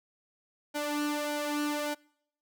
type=tone with flanger; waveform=sawtooth; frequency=295.1 Hz; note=D4; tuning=8 cents sharp; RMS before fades=-32 dBFS; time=0.74-1.95 s; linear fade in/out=20 ms; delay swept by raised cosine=1.3 to 2.7 ms; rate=1.7 Hz; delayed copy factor=+0.65; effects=noise-tail reverb RT60 0.7 s tail -26 dB re dry